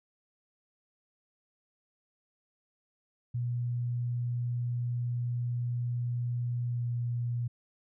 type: tone with pitch glide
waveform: sine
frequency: 121.1 to 119.99 Hz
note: B2 to B2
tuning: -34 to -50 cents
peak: -29 dBFS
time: 3.34-7.48 s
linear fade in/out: 10 ms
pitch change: -16 cents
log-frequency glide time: 6.67-6.84 s
effects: none